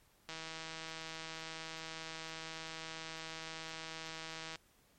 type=click train; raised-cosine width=0.2 ms; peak=-27 dBFS; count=688; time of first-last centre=0.29-4.557 s; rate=161 Hz; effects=pink hiss -69 dBFS RMS until 4.98 s + MP3 64 kbps